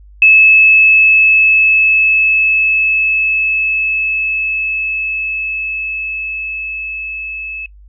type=tone with level ramp; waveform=sine; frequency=2600 Hz; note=E7; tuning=24 cents flat; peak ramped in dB=-3 to -22 dBFS; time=0.22-7.66 s; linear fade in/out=2 ms; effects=noise-tail reverb RT60 0.1 s tail -21 dB re dry + added 50 Hz sine -37 dBFS peak until 7.88 s